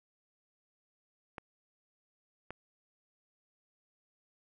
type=clicks; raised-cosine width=0.5 ms; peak=-26 dBFS; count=2; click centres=1.382 / 2.506 s; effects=none